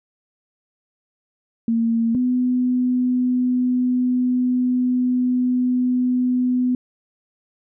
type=tone pair in turn; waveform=sine; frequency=229.3 / 250.3 Hz; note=A#3 / B3; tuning=-28 / +23 cents; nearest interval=major second; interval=151 cents; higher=second; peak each=-16 dBFS; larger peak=neither; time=1.68-2.15 / 2.15-6.75 s; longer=second; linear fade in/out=2 ms; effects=none